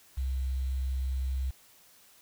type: tone with quantisation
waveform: sine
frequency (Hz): 65.41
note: C2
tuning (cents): 0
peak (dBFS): -28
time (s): 0.17-1.51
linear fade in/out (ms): 10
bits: 9
effects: white hiss -59 dBFS RMS until 2.21 s